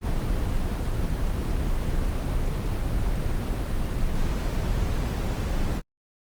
brown noise, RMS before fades -25 dBFS, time 0.01-5.82 s, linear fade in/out 50 ms, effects Opus 24 kbps

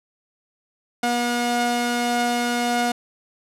sawtooth tone pair together, 240.9 / 721 Hz, B3 / F#5, -43 / -45 cents, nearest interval octave + perfect fifth, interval 1898 cents, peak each -19 / -19 dBFS, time 1.03-2.92 s, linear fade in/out 5 ms, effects low-pass 11000 Hz 12 dB/octave

